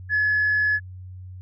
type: tone with frequency modulation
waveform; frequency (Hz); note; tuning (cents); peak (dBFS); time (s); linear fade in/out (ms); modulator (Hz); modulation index
sine; 1704; G#6; +44; -17; 0.09-0.8; 50; 54.8; 0.23
effects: tanh soft clip ceiling -14 dBFS + added 92 Hz sine -36 dBFS peak until 1.41 s